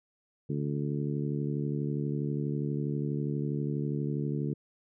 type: harmonic tone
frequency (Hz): 72.3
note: D2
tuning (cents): -27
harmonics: 2 / 3 / 4 / 5 / 6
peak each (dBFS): -31 / -36 / -37 / -39 / -41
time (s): 0.49-4.54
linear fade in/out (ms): 10
effects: none